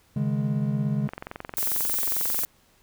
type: chord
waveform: triangle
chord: C# suspended second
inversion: none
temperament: equal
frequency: 138.59 / 155.56 / 207.7 Hz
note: C#3 / D#3 / G#3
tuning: 0 / 0 / 0 cents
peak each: -24 / -28 / -25 dBFS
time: 0.16-1.08 s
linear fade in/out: 5 ms
type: click train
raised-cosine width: 0.5 ms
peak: -19 dBFS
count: 31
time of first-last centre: 1.09-2.435 s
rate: 22.3 Hz
type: noise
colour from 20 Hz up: violet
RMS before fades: -26 dBFS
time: 1.57-2.45 s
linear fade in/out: 0 ms
effects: pink hiss -61 dBFS RMS until 2.82 s